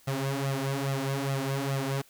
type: tone with flanger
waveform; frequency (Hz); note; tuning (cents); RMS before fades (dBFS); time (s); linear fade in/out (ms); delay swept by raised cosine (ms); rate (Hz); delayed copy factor
sawtooth; 136.7; C#3; -24; -30; 0.07-2.02; 10; 1.5 to 5.5; 2.4; +0.75
effects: white hiss -59 dBFS RMS until 2.09 s